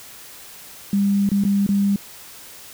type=tone with dropouts; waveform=sine; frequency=200 Hz; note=G3; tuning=35 cents sharp; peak=-15 dBFS; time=0.93-1.96 s; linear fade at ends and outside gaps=2 ms; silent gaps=1.291-1.316 / 1.438-1.45 / 1.665-1.689 s; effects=white hiss -41 dBFS RMS until 2.73 s